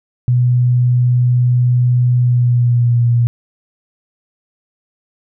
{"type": "tone with pitch glide", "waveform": "sine", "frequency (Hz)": [123.47, 119.13], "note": ["B2", "A#2"], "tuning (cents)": [0, 38], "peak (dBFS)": -9, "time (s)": [0.28, 3.27], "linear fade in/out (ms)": 0, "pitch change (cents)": -62, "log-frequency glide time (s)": [2.18, 3.04], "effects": []}